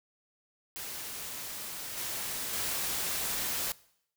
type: noise with level steps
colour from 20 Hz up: white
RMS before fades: -40 / -36 / -33 dBFS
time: 0.76-3.72 s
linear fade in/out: 0 ms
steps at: 1.97 / 2.53 s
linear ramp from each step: 5 ms
effects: noise-tail reverb RT60 0.7 s tail -21 dB re dry